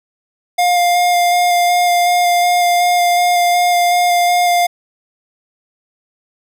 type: tone with vibrato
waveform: square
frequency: 706 Hz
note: F5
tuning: 19 cents sharp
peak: -11 dBFS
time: 0.58-4.67 s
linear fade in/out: 10 ms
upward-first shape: square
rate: 2.7 Hz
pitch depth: 9 cents each way
effects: none